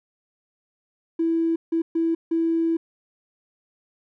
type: tone bursts at uneven times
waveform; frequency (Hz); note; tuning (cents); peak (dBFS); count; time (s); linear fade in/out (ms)
triangle; 329.6; E4; 0; -15; 4; 1.19-1.56 / 1.72-1.82 / 1.95-2.15 / 2.31-2.77; 10
effects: tanh soft clip ceiling -17 dBFS